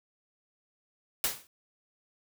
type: noise with exponential decay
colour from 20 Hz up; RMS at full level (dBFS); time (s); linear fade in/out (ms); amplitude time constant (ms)
white; -25; 1.24-1.47; 1; 50
effects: none